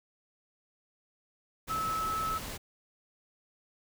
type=tone in noise; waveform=sine; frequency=1300 Hz; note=E6; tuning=24 cents flat; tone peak=-30 dBFS; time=1.69-2.39 s; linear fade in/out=20 ms; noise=pink; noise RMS=-40 dBFS; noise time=1.67-2.58 s; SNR=+7 dB; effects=none